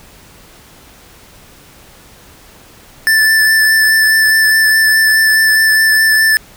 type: tone with vibrato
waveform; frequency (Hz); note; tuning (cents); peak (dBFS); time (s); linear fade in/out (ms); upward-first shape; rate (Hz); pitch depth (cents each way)
square; 1760; A6; 0; -8; 3.07-6.37; 0; sine; 4.8; 14
effects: pink hiss -41 dBFS RMS until 6.56 s